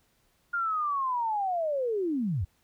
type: linear sweep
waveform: sine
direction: down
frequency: 1419 to 72.6 Hz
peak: -26 dBFS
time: 0.53-2.45 s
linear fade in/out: 10 ms
effects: pink hiss -69 dBFS RMS until 2.63 s